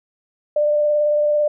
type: tone with vibrato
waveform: sine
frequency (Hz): 595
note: D5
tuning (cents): +22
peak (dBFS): -14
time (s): 0.56-1.48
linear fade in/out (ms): 5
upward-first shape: sine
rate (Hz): 18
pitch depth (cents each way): 15
effects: none